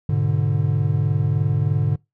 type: chord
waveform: triangle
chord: G# diminished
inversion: none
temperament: equal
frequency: 103.83 / 123.47 / 146.83 Hz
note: G#2 / B2 / D3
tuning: 0 / 0 / 0 cents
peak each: -19 / -23 / -18 dBFS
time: 0.09-1.96 s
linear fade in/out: 5 ms
effects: noise-tail reverb RT60 0.2 s tail -24 dB re dry